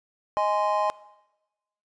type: chord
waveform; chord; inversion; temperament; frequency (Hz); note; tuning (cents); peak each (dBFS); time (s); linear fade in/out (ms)
triangle; Ab major; second; just; 623 / 830.6 / 1038.3; Eb5 / Ab5 / C6; +2 / 0 / -14; -24; 0.37-0.9; 0
effects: noise-tail reverb RT60 1.0 s tail -20 dB re dry + resampled to 22050 Hz